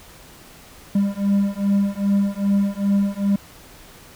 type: beating tone pair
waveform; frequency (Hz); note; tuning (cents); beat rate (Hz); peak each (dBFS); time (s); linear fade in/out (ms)
triangle; 198.5 / 201; G3 / G3; +22 / +44; 2.5; -18; 0.95-3.36; 5
effects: pink hiss -45 dBFS RMS until 4.15 s